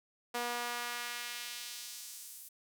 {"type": "tone with high-pass filter sweep", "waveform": "sawtooth", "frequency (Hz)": 240.5, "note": "B3", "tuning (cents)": -46, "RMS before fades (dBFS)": -41, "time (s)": [0.34, 2.49], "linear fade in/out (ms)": 10, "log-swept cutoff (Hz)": [590, 11000], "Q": 0.89, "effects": []}